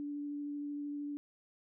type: tone with vibrato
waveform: sine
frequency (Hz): 290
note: D4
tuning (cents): -22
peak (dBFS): -37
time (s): 0-1.17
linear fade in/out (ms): 0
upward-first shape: sine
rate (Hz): 13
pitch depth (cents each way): 8
effects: none